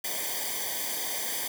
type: noise with comb filter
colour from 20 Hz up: white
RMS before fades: -32 dBFS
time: 0.04-1.48 s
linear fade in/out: 5 ms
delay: 0.74 ms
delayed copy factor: -0.95
effects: none